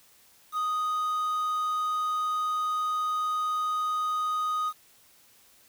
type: tone with quantisation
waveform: triangle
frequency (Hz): 1244.5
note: D#6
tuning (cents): 0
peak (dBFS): -24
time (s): 0.52-4.73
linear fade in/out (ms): 50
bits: 8
effects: white hiss -59 dBFS RMS until 5.68 s